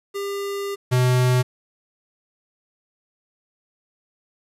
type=tone pair in turn; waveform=square; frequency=400 / 125.99 Hz; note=G4 / B2; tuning=+35 / +35 cents; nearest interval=octave + minor sixth; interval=2000 cents; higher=first; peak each=-26 / -16 dBFS; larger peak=second; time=0.14-0.76 / 0.91-1.43 s; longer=first; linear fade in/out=20 ms; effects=resampled to 32000 Hz + 9-bit